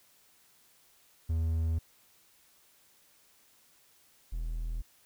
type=tone pair in turn; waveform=triangle; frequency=81.2 / 40.6 Hz; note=E2 / E1; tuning=-26 / -26 cents; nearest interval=octave; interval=1200 cents; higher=first; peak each=-25 / -30 dBFS; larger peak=first; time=1.29-1.79 / 4.32-4.82 s; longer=neither; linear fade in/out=10 ms; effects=white hiss -64 dBFS RMS until 5.05 s